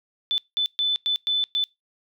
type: tone bursts at uneven times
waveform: sine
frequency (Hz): 3509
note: A7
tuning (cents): -5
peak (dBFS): -20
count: 6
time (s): 0.31-0.38 / 0.57-0.66 / 0.79-0.96 / 1.06-1.16 / 1.27-1.44 / 1.55-1.64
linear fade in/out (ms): 0
effects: noise-tail reverb RT60 0.2 s tail -24 dB re dry